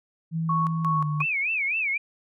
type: tone with pitch glide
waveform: sine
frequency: 163 to 150.34 Hz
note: E3 to D3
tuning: -19 to +41 cents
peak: -24 dBFS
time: 0.31-1.26 s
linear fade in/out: 50 ms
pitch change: -140 cents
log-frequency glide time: 0.86-1.05 s
type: tone with tremolo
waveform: sine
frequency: 1108 Hz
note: C#6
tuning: 1 cent flat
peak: -22 dBFS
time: 0.49-1.22 s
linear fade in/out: 5 ms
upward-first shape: square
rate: 2.8 Hz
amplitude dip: 75%
type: tone with vibrato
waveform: sine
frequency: 2402 Hz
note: D7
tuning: 38 cents sharp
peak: -23 dBFS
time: 1.2-1.98 s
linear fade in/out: 10 ms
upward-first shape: sine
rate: 3.9 Hz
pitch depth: 190 cents each way
effects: none

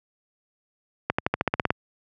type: accelerating click train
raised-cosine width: 0.5 ms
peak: -6 dBFS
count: 10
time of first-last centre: 1.1-1.705 s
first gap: 85 ms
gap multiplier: 0.94
effects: high-pass 80 Hz 12 dB/octave

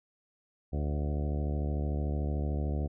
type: harmonic tone with a mistuned harmonic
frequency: 73.4 Hz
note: D2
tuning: in tune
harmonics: 1 / 2 / 3 / 4 / 5 / 6 / 7 / 8 / 9 / 10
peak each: -30 / -36 / -40 / -42 / -44 / -46 / -47 / -48 / -49 / -50 dBFS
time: 0.72-2.88 s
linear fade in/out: 20 ms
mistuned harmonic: 8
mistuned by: -19 cents
effects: none

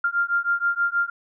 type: beating tone pair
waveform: sine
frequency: 1393 / 1399.3 Hz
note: F6 / F6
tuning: -5 / +3 cents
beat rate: 6.3 Hz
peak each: -23 dBFS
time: 0.04-1.1 s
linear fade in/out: 5 ms
effects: none

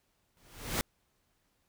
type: noise with exponential growth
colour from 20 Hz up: pink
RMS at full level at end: -28 dBFS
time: 0.37-0.81 s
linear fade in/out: 0 ms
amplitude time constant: 94 ms
effects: pink hiss -75 dBFS RMS until 1.68 s

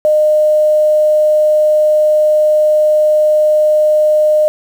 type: tone with quantisation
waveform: sine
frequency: 610 Hz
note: D#5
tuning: 34 cents flat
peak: -7 dBFS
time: 0.05-4.48 s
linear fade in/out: 0 ms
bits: 6
effects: none

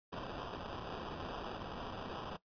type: noise with sample-and-hold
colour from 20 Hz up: violet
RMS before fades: -44 dBFS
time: 0.12-2.37 s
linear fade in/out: 10 ms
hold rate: 2100 Hz
effects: noise-tail reverb RT60 0.1 s tail -17 dB re dry + resampled to 11025 Hz

